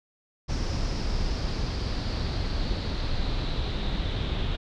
brown noise with low-pass filter sweep, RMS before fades -28 dBFS, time 0.48-4.57 s, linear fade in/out 20 ms, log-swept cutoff 5400 to 3600 Hz, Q 5.4, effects none

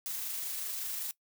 blue noise with amplitude modulation, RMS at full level -36 dBFS, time 0.06-1.11 s, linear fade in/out 0 ms, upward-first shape sine, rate 25.3 Hz, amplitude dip 25%, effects noise-tail reverb RT60 0.1 s tail -20 dB re dry

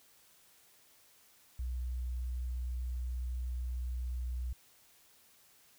sine tone, 61.74 Hz, B1, in tune, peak -34 dBFS, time 1.59-4.53 s, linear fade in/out 5 ms, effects white hiss -64 dBFS RMS until 5.78 s

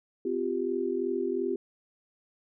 sine chord, C suspended fourth, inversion none, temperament equal with one note detuned, 256.7 / 349.2 / 392 Hz, C4 / F4 / G4, -33 / 0 / 0 cents, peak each -34 / -31 / -30 dBFS, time 0.25-1.56 s, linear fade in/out 5 ms, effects none

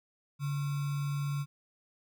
sine tone with sample-and-hold, 142.8 Hz, D3, 48 cents flat, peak -30 dBFS, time 0.39-1.46 s, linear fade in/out 50 ms, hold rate 1225 Hz, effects none

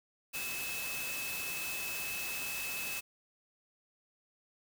sine tone in noise, 2600 Hz, E7, 24 cents flat, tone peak -39 dBFS, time 0.33-3.01 s, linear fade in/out 20 ms, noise white, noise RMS -40 dBFS, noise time 0.33-3.01 s, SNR -2 dB, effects none

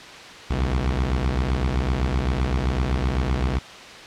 sawtooth beating tone pair, 62.4 / 70.2 Hz, B1 / C#2, +19 / +22 cents, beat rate 7.8 Hz, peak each -18 / -21 dBFS, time 0.5-3.59 s, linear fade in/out 10 ms, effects white hiss -39 dBFS RMS until 4.06 s + low-pass 4000 Hz 12 dB/octave

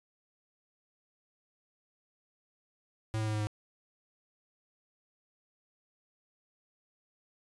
square tone with pitch steps, 110 / 108.86 / 107.74 / 106.62 / 105.52 Hz, A2 / A2 / A2 / G#2 / G#2, 0 / -18 / -36 / +46 / +28 cents, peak -31 dBFS, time 3.14-3.47 s, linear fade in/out 0 ms, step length 66 ms, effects resampled to 24000 Hz

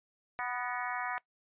harmonic tone with a mistuned harmonic, 246.9 Hz, B3, in tune, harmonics 3 / 4 / 5 / 6 / 7 / 8 / 9, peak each -39 / -40 / -41 / -42 / -42 / -43 / -44 dBFS, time 0.39-1.18 s, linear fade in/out 0 ms, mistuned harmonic 8, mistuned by -58 cents, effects noise-tail reverb RT60 0.1 s tail -21 dB re dry + resampled to 8000 Hz

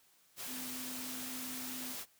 sine tone in noise, 254.1 Hz, B3, 49 cents sharp, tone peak -46 dBFS, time 0.46-1.96 s, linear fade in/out 50 ms, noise white, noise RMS -43 dBFS, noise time 0.36-2.06 s, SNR -6 dB, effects white hiss -68 dBFS RMS until 2.19 s + high-pass 80 Hz 12 dB/octave

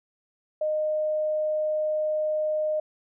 sine tone, 615 Hz, D#5, 20 cents flat, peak -23 dBFS, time 0.61-2.8 s, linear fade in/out 5 ms, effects none

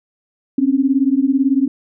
sine beating tone pair, 261.6 / 279.6 Hz, C4 / C#4, 0 / +15 cents, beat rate 18 Hz, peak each -15 dBFS, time 0.58-1.68 s, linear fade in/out 5 ms, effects none

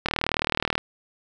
click train, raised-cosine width 0.3 ms, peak -6 dBFS, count 29, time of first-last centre 0.06-0.78 s, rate 38.9 Hz, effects none

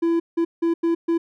triangle tone bursts at uneven times, 334.9 Hz, E4, 27 cents sharp, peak -15 dBFS, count 5, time 0.02-0.2 / 0.37-0.45 / 0.62-0.74 / 0.83-0.95 / 1.08-1.18 s, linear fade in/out 10 ms, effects none

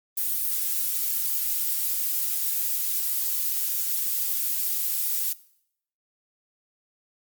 violet noise, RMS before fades -26 dBFS, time 0.17-5.33 s, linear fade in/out 5 ms, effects noise-tail reverb RT60 0.7 s tail -20 dB re dry + Opus 32 kbps

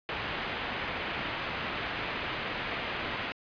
white low-pass noise, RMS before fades -35 dBFS, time 0.09-3.32 s, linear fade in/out 0 ms, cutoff 2900 Hz, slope 24 dB/octave, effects resampled to 11025 Hz

